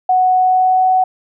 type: tone with pitch glide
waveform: sine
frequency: 740 to 746.4 Hz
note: F#5 to F#5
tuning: 0 to +15 cents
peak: -9 dBFS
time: 0.09-1.04 s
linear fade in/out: 5 ms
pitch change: +15 cents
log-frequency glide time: 0.36-0.86 s
effects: none